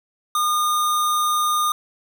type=tone with sample-and-hold; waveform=sine; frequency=1215 Hz; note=D#6; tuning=42 cents flat; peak=-17 dBFS; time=0.35-1.72 s; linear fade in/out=2 ms; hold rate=4900 Hz; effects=none